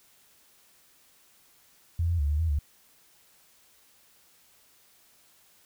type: tone with pitch steps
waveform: sine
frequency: 84.2 / 85.7 / 71.9 / 74.4 / 81.9 / 72.5 Hz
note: E2 / F2 / D2 / D2 / E2 / D2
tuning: +37 / -32 / -36 / +23 / -11 / -22 cents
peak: -23 dBFS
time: 1.99-2.59 s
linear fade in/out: 5 ms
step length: 100 ms
effects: white hiss -61 dBFS RMS until 5.65 s